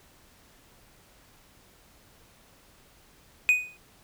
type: tone with exponential decay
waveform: triangle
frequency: 2489 Hz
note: D#7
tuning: in tune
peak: -13 dBFS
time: 3.49-3.77 s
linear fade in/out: 0 ms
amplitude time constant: 59 ms
effects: pink hiss -58 dBFS RMS until 4.03 s